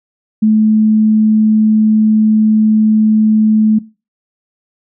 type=tone; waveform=sine; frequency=216.4 Hz; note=A3; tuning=29 cents flat; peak=-6 dBFS; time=0.42-3.79 s; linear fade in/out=10 ms; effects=noise-tail reverb RT60 0.3 s tail -20 dB re dry